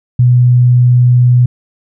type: tone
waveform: sine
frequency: 123.47 Hz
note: B2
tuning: in tune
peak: -4 dBFS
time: 0.19-1.46 s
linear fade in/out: 5 ms
effects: none